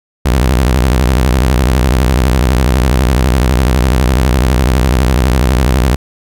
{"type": "tone with vibrato", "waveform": "sawtooth", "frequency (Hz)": 63.4, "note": "B1", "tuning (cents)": 46, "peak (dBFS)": -4, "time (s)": [0.25, 5.96], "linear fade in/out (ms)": 10, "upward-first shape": "sine", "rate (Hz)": 12, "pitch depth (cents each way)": 210, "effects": []}